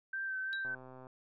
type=tone with vibrato; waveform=sine; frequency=1554 Hz; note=G6; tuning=16 cents flat; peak=-35 dBFS; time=0.13-0.75 s; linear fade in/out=5 ms; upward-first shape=sine; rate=2.9 Hz; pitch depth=25 cents each way
type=tone with exponential decay; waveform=sine; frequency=3880 Hz; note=B7; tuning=31 cents flat; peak=-37 dBFS; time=0.53-0.68 s; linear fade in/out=0 ms; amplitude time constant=31 ms
type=click train; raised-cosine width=1 ms; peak=-38 dBFS; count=55; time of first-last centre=0.65-1.069 s; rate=129 Hz
effects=none